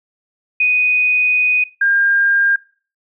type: tone pair in turn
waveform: sine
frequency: 2489 / 1606.2 Hz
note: D#7 / G6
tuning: 0 / +42 cents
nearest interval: minor sixth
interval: 758 cents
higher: first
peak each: -11 dBFS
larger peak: neither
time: 0.6-1.64 / 1.81-2.56 s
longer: first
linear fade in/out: 5 ms
effects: noise-tail reverb RT60 0.4 s tail -20 dB re dry